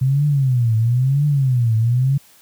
sine tone with vibrato, 127.9 Hz, C3, 39 cents flat, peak -13 dBFS, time 0.01-2.18 s, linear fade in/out 10 ms, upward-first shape triangle, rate 1 Hz, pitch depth 270 cents each way, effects white hiss -50 dBFS RMS until 2.41 s

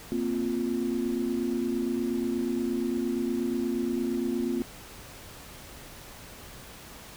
sine chord, Bb suspended second, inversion none, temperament equal, 233.1 / 261.6 / 349.2 Hz, Bb3 / C4 / F4, 0 / 0 / 0 cents, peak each -30 dBFS, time 0.12-4.62 s, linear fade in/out 0 ms, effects tanh soft clip ceiling -16 dBFS + pink hiss -46 dBFS RMS until 7.16 s

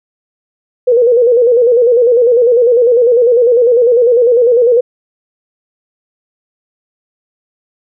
sine tone with vibrato, 480.3 Hz, B4, 48 cents flat, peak -5 dBFS, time 0.87-4.81 s, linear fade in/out 10 ms, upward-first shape square, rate 10 Hz, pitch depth 70 cents each way, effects none

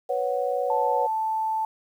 sine chord, B suspended second, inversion none, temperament equal, 493.9 / 554.4 / 740 Hz, B4 / C#5 / F#5, 0 / 0 / 0 cents, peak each -27 / -27 / -28 dBFS, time 0.09-1.07 s, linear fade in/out 10 ms
sine tone, 880 Hz, A5, in tune, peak -23 dBFS, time 0.7-1.65 s, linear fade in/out 2 ms
effects 9-bit

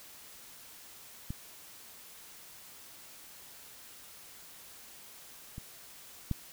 clicks, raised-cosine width 5 ms, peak -24 / -29 / -18 dBFS, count 3, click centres 1.305 / 5.581 / 6.313 s, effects white hiss -52 dBFS RMS until 6.52 s

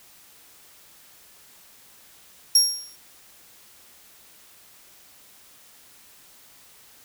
30% pulse tone with exponential decay, 5580 Hz, F8, 2 cents flat, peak -7 dBFS, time 2.55-2.96 s, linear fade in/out 5 ms, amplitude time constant 89 ms, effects white hiss -52 dBFS RMS until 7.04 s

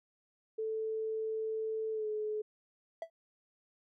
sine tone with pitch glide, 440 to 427 Hz, A4 to G#4, 0 to +48 cents, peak -33 dBFS, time 0.58-2.42 s, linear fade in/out 10 ms, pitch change -52 cents, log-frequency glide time 1.92-2.07 s
triangle tone with exponential decay, 659 Hz, E5, 1 cent flat, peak -31 dBFS, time 3.02-3.1 s, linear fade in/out 2 ms, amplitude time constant 17 ms
effects none

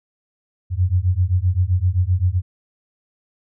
sine beating tone pair, 87.31 / 95.01 Hz, F2 / F#2, 0 / +46 cents, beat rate 7.7 Hz, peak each -18 dBFS, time 0.7-2.42 s, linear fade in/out 50 ms, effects none

